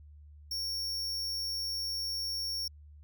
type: tone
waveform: 45% pulse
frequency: 5500 Hz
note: F8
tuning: 27 cents flat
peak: -33 dBFS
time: 0.51-2.68 s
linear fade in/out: 5 ms
effects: added 74 Hz sine -50 dBFS peak until 3.03 s